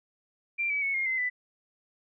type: tone with pitch steps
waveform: sine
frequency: 2367 / 2286 / 2208 / 2133 / 2061 / 1990.4 Hz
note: D7 / D7 / C#7 / C7 / C7 / B6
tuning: +13 / -47 / -7 / +33 / -27 / +13 cents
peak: -26 dBFS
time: 0.58-1.3 s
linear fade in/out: 20 ms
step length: 120 ms
effects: none